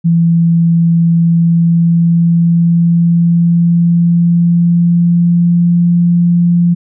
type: tone with pitch glide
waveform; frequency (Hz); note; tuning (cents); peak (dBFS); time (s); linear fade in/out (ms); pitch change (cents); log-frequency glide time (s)
sine; 167.7 to 173.01; E3 to F3; +30 to -16; -6; 0.04-6.75; 20; +54; 1.14-5.92
effects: none